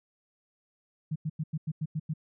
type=tone bursts; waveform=sine; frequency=155.4 Hz; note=D#3; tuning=2 cents flat; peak=-28 dBFS; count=8; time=1.11-2.138 s; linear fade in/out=10 ms; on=48 ms; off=92 ms; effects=none